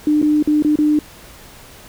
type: tone with dropouts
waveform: sine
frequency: 300.9 Hz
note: D4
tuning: 42 cents sharp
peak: -11 dBFS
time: 0.07-0.99 s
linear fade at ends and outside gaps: 2 ms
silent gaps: 0.217-0.226 / 0.426-0.474 / 0.624-0.647 / 0.757-0.787 s
effects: pink hiss -41 dBFS RMS until 1.88 s